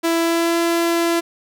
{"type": "tone with pitch glide", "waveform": "sawtooth", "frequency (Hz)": [332.7, 337.7], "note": ["E4", "E4"], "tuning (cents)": [16, 42], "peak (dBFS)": -12, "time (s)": [0.03, 1.21], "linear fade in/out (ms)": 20, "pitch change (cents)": 26, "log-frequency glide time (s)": [0.19, 0.59], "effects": []}